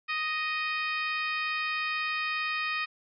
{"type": "harmonic tone", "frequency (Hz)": 622.3, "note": "D#5", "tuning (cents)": 0, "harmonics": [2, 3, 4, 5, 6, 7, 8], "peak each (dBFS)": [-34, -34, -32, -43, -43, -45, -45], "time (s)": [0.08, 2.86], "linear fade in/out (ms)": 20, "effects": []}